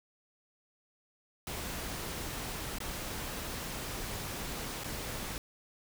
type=noise with dropouts; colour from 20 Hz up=pink; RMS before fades=-39 dBFS; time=1.47-5.38 s; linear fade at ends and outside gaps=1 ms; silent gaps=2.785-2.803 / 4.837-4.843 s; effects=none